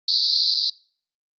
pink band-pass noise, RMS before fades -21 dBFS, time 0.08-0.7 s, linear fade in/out 5 ms, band 4000 to 4900 Hz, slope 96 dB/octave, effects noise-tail reverb RT60 0.5 s tail -25 dB re dry + Opus 48 kbps

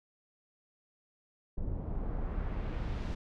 brown noise with low-pass filter sweep, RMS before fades -35 dBFS, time 1.57-3.15 s, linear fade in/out 10 ms, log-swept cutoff 480 to 5400 Hz, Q 0.86, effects none

